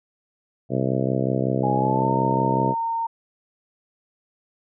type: harmonic tone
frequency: 65.41 Hz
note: C2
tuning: in tune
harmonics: 2 / 3 / 4 / 5 / 6 / 7 / 8 / 9 / 10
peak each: -25 / -27 / -28 / -29 / -30 / -30 / -31 / -32 / -32 dBFS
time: 0.69-2.75 s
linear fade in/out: 50 ms
type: tone with pitch glide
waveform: sine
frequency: 830.6 to 916.3 Hz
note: G#5 to A#5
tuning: 0 to -30 cents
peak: -22 dBFS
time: 1.63-3.07 s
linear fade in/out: 10 ms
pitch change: +170 cents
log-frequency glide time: 1.76-2.12 s
effects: none